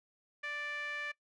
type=tone with band-pass filter; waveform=sawtooth; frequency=587.3 Hz; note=D5; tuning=in tune; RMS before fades=-40 dBFS; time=0.43-1.12 s; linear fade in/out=10 ms; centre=2000 Hz; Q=7.6; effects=noise-tail reverb RT60 0.1 s tail -20 dB re dry + resampled to 22050 Hz